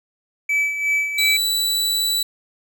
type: tone with tremolo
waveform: triangle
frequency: 2301 Hz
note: D7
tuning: 36 cents flat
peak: -14 dBFS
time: 0.49-1.37 s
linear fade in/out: 5 ms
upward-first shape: sine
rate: 2.8 Hz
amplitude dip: 60%
type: tone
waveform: sawtooth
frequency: 3951 Hz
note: B7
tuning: in tune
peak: -15 dBFS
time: 1.18-2.23 s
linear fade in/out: 5 ms
effects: none